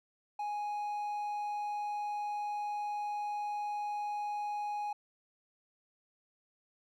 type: tone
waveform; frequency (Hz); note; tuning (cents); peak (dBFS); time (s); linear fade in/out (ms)
triangle; 830.6; G#5; 0; -32; 0.39-4.93; 5
effects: none